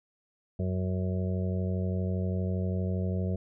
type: harmonic tone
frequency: 92.5 Hz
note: F#2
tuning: in tune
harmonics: 1 / 2 / 4 / 5 / 6 / 7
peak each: -29 / -32 / -40 / -41 / -43 / -43 dBFS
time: 0.59-3.36 s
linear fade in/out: 5 ms
effects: none